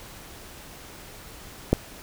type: click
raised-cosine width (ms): 2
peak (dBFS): -4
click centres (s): 1.73
effects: pink hiss -44 dBFS RMS until 2.02 s